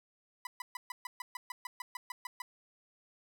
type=tone bursts; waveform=30% pulse; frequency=992 Hz; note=B5; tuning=7 cents sharp; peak=-35 dBFS; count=14; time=0.45-2.42 s; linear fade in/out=2 ms; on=20 ms; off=130 ms; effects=none